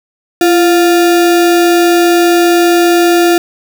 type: tone with sample-and-hold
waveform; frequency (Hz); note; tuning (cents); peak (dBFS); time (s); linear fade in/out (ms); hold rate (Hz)
sine; 342.5; F4; -34; -5; 0.41-3.38; 2; 1050
effects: none